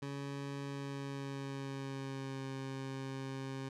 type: tone with pitch glide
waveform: 20% pulse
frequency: 140 to 134.22 Hz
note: C#3 to C3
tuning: +18 to +45 cents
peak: -35 dBFS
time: 0.02-3.69 s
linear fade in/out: 5 ms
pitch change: -73 cents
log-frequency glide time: 0.63-2.47 s
effects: low-pass 7000 Hz 12 dB/octave